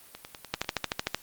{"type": "two click trains", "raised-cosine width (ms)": 0.2, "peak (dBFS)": [-9, -22], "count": [9, 6], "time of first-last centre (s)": [[0.54, 1.146], [0.15, 0.645]], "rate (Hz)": [13.2, 10.1], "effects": ["white hiss -53 dBFS RMS until 1.22 s", "Opus 32 kbps"]}